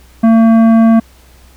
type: tone with tanh clipping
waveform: sine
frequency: 226.1 Hz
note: A3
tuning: 47 cents sharp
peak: -6 dBFS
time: 0.23-1 s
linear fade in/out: 10 ms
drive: 12 dB
effects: added 62 Hz sine -41 dBFS peak until 1.56 s + pink hiss -46 dBFS RMS until 1.56 s